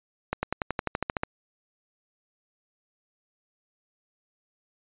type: accelerating click train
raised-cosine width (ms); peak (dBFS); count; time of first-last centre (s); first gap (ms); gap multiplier
0.5; -11; 12; 0.33-1.234; 100; 0.96
effects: resampled to 8000 Hz